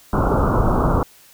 pink low-pass noise, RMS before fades -17 dBFS, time 0.13-1.03 s, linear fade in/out 2 ms, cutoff 1400 Hz, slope 96 dB/octave, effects white hiss -49 dBFS RMS until 1.33 s

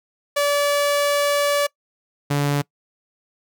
sawtooth tone pair in turn, 576 / 143.61 Hz, D5 / D3, -34 / -38 cents, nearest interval 2 octaves, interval 2404 cents, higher first, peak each -13 / -14 dBFS, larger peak first, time 0.36-1.67 / 2.3-2.62 s, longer first, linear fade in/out 10 ms, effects noise-tail reverb RT60 0.1 s tail -23 dB re dry

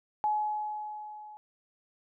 sine tone with level ramp, 847 Hz, G#5, 34 cents sharp, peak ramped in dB -24 to -45 dBFS, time 0.24-1.37 s, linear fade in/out 0 ms, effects none

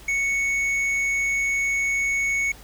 triangle tone with hard clipping, 2217 Hz, C#7, in tune, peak -22 dBFS, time 0.08-2.52 s, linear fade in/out 5 ms, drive 9 dB, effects added 50 Hz sine -43 dBFS peak until 2.63 s + pink hiss -47 dBFS RMS until 2.63 s

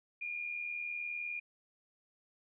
sine tone with amplitude modulation, 2423 Hz, D#7, 47 cents flat, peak -34 dBFS, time 0.21-1.4 s, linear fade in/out 10 ms, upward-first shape sine, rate 79.9 Hz, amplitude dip 60%, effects none

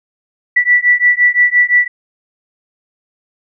sine beating tone pair, 1958 / 1963.8 Hz, B6 / B6, -15 / -10 cents, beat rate 5.8 Hz, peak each -11 dBFS, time 0.56-1.88 s, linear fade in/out 10 ms, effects none

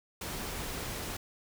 pink noise, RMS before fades -38 dBFS, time 0.21-1.17 s, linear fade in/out 5 ms, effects none

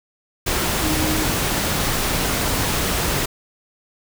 sine tone in noise, 311.1 Hz, D#4, in tune, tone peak -23 dBFS, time 0.83-1.25 s, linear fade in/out 10 ms, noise pink, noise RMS -21 dBFS, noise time 0.46-3.26 s, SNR -5 dB, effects none

